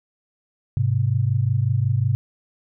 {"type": "tone pair together", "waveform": "sine", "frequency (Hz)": [103.83, 129.32], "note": ["G#2", "C3"], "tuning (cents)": [0, -20], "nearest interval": "major third", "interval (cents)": 380, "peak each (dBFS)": -20, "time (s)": [0.77, 2.15], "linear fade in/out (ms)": 0, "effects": []}